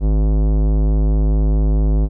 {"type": "tone with tanh clipping", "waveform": "sine", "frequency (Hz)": 52.3, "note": "G#1", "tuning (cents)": 13, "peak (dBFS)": -14, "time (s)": [0, 2.09], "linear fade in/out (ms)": 50, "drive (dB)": 18, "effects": []}